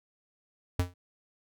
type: tone with exponential decay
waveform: square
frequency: 89.1 Hz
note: F2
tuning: 35 cents sharp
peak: -22 dBFS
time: 0.79-0.94 s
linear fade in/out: 5 ms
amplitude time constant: 31 ms
effects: none